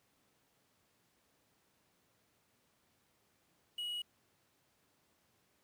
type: tone with quantisation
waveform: triangle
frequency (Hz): 2911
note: F#7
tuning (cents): -29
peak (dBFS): -36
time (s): 3.78-4.02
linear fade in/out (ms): 5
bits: 10
effects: pink hiss -74 dBFS RMS until 5.63 s + high-pass 100 Hz 12 dB/octave